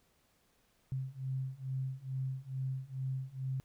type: beating tone pair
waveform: sine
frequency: 130.81 / 133.11 Hz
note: C3 / C3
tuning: 0 / +30 cents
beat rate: 2.3 Hz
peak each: -39 / -38 dBFS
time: 0.92-3.6 s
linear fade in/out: 0 ms
effects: pink hiss -72 dBFS RMS until 3.64 s